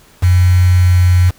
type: tone with quantisation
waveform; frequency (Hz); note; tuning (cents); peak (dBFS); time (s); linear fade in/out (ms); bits
sine; 89.9; F#2; -49; -6; 0.22-1.31; 20; 4
effects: pink hiss -46 dBFS RMS until 1.38 s